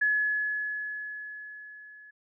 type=tone with level ramp; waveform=sine; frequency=1701 Hz; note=G#6; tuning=41 cents sharp; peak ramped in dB=-21 to -48 dBFS; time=0.01-2.11 s; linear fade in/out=10 ms; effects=none